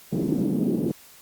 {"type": "band-pass noise", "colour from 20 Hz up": "white", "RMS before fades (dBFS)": -24, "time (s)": [0.12, 0.92], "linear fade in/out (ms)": 10, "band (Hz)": [170, 310], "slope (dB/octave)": 24, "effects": ["white hiss -50 dBFS RMS until 1.21 s", "Opus 48 kbps"]}